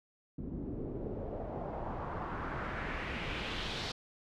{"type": "noise with low-pass filter sweep", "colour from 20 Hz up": "pink", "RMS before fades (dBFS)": -39, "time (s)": [0.38, 3.92], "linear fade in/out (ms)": 5, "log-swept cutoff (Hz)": [260, 4400], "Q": 2.2, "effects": []}